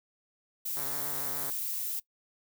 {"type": "noise", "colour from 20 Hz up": "violet", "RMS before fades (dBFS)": -34, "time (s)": [0.65, 2], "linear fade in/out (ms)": 10}
{"type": "tone with vibrato", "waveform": "5% pulse", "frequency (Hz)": 140, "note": "C#3", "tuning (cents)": 18, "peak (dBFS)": -30, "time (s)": [0.77, 1.5], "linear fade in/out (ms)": 0, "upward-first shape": "sine", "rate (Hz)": 7, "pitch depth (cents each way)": 71}
{"effects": ["noise-tail reverb RT60 0.1 s tail -21 dB re dry"]}